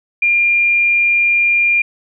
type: tone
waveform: sine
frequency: 2400 Hz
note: D7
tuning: 37 cents sharp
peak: -10 dBFS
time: 0.22-1.82 s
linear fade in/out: 5 ms
effects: none